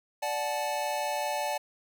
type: chord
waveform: square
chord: D major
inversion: none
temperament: equal with one note detuned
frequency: 587.3 / 740 / 864.9 Hz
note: D5 / F#5 / A5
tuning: 0 / 0 / -30 cents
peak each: -34 / -36 / -33 dBFS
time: 0.22-1.58 s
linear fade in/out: 10 ms
effects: none